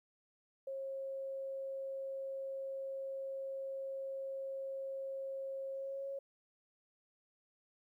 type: tone with pitch glide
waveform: sine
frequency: 540 to 549.4 Hz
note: C#5 to C#5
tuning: -45 to -16 cents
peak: -39 dBFS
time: 0.67-6.19 s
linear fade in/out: 5 ms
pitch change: +29 cents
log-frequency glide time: 5.74-6.08 s
effects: 13-bit